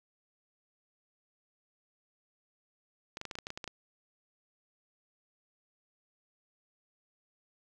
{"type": "clicks", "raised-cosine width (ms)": 0.2, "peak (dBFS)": -22, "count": 11, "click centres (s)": [3.171, 3.214, 3.253, 3.312, 3.354, 3.387, 3.469, 3.504, 3.575, 3.642, 3.677], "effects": []}